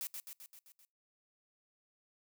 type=noise with echo; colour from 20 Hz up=blue; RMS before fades=-40 dBFS; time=0.01-0.07 s; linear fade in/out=0 ms; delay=130 ms; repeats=6; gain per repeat=-4 dB; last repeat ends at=0.85 s; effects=noise-tail reverb RT60 0.3 s tail -25 dB re dry